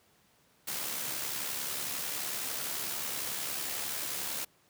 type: noise with amplitude modulation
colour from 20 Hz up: white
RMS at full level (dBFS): -34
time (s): 0.67-4.45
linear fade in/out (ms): 10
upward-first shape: sine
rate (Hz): 71.1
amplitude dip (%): 40
effects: pink hiss -66 dBFS RMS until 4.69 s + high-pass 100 Hz 12 dB/octave